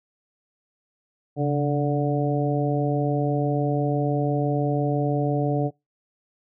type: harmonic tone with a mistuned harmonic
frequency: 146 Hz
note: D3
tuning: 10 cents flat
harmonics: 1 / 2 / 3 / 4 / 5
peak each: -23 / -26 / -28 / -29 / -30 dBFS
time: 1.36-5.71 s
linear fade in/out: 50 ms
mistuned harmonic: 1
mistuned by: -71 cents
effects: noise-tail reverb RT60 0.2 s tail -24 dB re dry